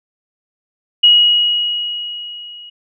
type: tone with level ramp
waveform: sine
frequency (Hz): 2900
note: F#7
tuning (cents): -35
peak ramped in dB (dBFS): -4 to -33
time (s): 1.03-2.7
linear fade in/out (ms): 10
effects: none

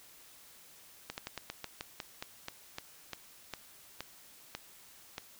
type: slowing click train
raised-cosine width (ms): 0.2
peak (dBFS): -21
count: 16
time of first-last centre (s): 1.1-5.181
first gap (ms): 79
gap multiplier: 1.16
effects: white hiss -57 dBFS RMS until 5.39 s

